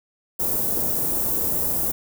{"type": "band-stop noise", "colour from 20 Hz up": "white", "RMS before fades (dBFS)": -23, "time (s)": [0.39, 1.92], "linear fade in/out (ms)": 10, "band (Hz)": [540, 15000], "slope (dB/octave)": 12, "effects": []}